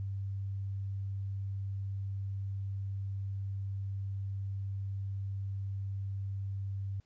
sine tone, 98 Hz, G2, in tune, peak -34 dBFS, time 0-7 s, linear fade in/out 0 ms, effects pink hiss -75 dBFS RMS until 7.05 s + resampled to 16000 Hz

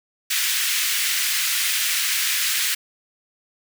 pink high-pass noise, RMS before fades -22 dBFS, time 0.3-2.75 s, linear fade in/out 10 ms, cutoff 1800 Hz, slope 24 dB/octave, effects none

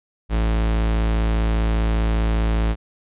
45% pulse tone, 55 Hz, A1, in tune, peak -17 dBFS, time 0.29-2.76 s, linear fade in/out 50 ms, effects resampled to 8000 Hz

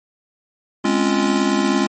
square chord, Db major seventh, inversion second, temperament just, 207.9 / 259.9 / 277.2 / 346.5 Hz, Ab3 / C4 / Db4 / F4, +2 / -11 / 0 / -14 cents, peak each -21 / -24 / -21 / -22 dBFS, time 0.84-1.87 s, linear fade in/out 10 ms, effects MP3 32 kbps

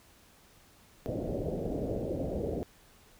white low-pass noise, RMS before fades -34 dBFS, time 1.06-2.63 s, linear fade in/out 0 ms, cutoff 610 Hz, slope 48 dB/octave, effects pink hiss -60 dBFS RMS until 3.19 s

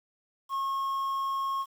triangle tone with quantisation, 1086 Hz, C#6, 36 cents flat, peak -26 dBFS, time 0.49-1.66 s, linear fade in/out 50 ms, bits 9, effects none

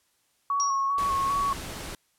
sine tone with vibrato, 1108.7 Hz, C#6, in tune, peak -23 dBFS, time 0.5-1.53 s, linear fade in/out 2 ms, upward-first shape square, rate 2.5 Hz, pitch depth 22 cents each way
sine tone with exponential decay, 5650 Hz, F8, 19 cents sharp, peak -24 dBFS, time 0.6-0.94 s, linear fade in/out 0 ms, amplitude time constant 72 ms
pink noise, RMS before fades -37 dBFS, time 0.98-1.95 s, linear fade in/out 2 ms
effects white hiss -69 dBFS RMS until 2.18 s + low-pass 12000 Hz 12 dB/octave

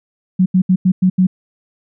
sine tone bursts at uneven times, 185 Hz, F#3, in tune, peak -8 dBFS, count 6, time 0.39-0.46 / 0.54-0.62 / 0.69-0.76 / 0.85-0.92 / 1.02-1.1 / 1.18-1.27 s, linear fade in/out 10 ms, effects none

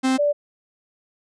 45% pulse / sine tone pair in turn, 261.6 / 583.6 Hz, C4 / D5, 0 / -11 cents, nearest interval octave + major second, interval 1389 cents, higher second, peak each -17 / -16 dBFS, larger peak second, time 0.03-0.18 / 0.18-0.33 s, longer neither, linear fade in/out 20 ms, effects resampled to 22050 Hz

